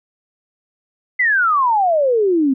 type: exponential sweep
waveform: sine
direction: down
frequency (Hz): 2058 to 256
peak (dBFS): -12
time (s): 1.19-2.54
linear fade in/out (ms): 10
effects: none